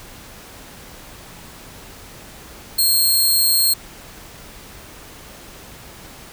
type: tone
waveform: 15% pulse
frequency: 4234 Hz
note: C8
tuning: 20 cents sharp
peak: -7 dBFS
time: 2.78-3.74 s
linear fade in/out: 10 ms
effects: pink hiss -40 dBFS RMS until 6.32 s